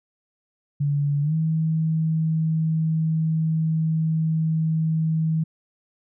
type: tone with pitch glide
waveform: sine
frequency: 144 to 159.78 Hz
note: D3 to D#3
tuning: -34 to +46 cents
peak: -19 dBFS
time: 0.8-5.44 s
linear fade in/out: 10 ms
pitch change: +180 cents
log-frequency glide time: 1.22-1.34 s
effects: none